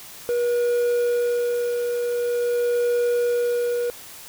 triangle tone with tremolo, 481.4 Hz, B4, 44 cents flat, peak -16 dBFS, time 0.29-3.9 s, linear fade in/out 0 ms, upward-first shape sine, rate 0.46 Hz, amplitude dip 35%, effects white hiss -41 dBFS RMS until 4.28 s

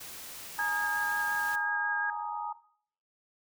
white noise, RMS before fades -44 dBFS, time 0-1.56 s, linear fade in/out 10 ms
sine chord, Ab suspended second, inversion none, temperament equal with one note detuned, 842.7 / 932.3 / 1244.5 Hz, Ab5 / Bb5 / Eb6, +25 / 0 / 0 cents, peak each -37 / -36 / -40 dBFS, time 0.58-2.53 s, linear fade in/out 10 ms
sine tone with vibrato, 1627 Hz, G#6, 36 cents flat, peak -29 dBFS, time 0.59-2.1 s, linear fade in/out 2 ms, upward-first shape square, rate 5.6 Hz, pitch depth 8 cents each way
effects noise-tail reverb RT60 0.6 s tail -17 dB re dry

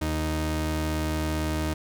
sawtooth tone pair together, 77.78 / 155.56 Hz, D#2 / D#3, 0 / 0 cents, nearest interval octave, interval 1200 cents, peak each -23 dBFS, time 0.01-1.74 s, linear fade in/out 10 ms, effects none

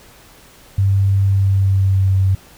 sine tone with pitch glide, 98 to 95.6 Hz, G2 to G2, 0 to -43 cents, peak -11 dBFS, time 0.78-2.35 s, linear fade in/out 5 ms, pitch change -43 cents, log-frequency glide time 1.28-2.16 s, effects pink hiss -45 dBFS RMS until 2.57 s

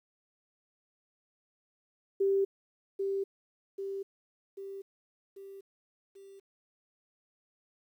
sine tone with echo, 392 Hz, G4, in tune, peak -24 dBFS, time 2.2-2.45 s, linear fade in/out 10 ms, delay 790 ms, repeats 5, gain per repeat -5 dB, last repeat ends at 6.4 s, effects 11-bit

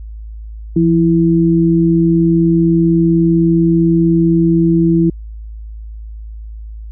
sine tone pair together, 169.74 / 330 Hz, F3 / E4, -49 / +2 cents, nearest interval octave, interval 1151 cents, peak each -11 dBFS, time 0.76-5.1 s, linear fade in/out 5 ms, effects added 54 Hz sine -26 dBFS peak until 6.91 s

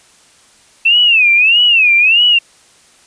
sine tone with vibrato, 2637 Hz, E7, in tune, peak -6 dBFS, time 0.85-2.39 s, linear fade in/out 10 ms, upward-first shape sine, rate 1.6 Hz, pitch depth 190 cents each way, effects white hiss -47 dBFS RMS until 3.06 s + resampled to 22050 Hz

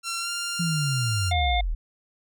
10% pulse tone with pitch glide, 1363 to 1394.1 Hz, F6 to F6, -43 to -3 cents, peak -19 dBFS, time 0.03-1.33 s, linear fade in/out 50 ms, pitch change +40 cents, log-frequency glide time 0.19-0.3 s
sine linear sweep, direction down, 174.61 to 33.72 Hz, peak -23 dBFS, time 0.59-1.75 s, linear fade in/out 10 ms
harmonic tone, 713 Hz, F5, 36 cents sharp, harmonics 1 / 3 / 5, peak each -24 / -29 / -29 dBFS, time 1.31-1.61 s, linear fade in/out 5 ms
effects none

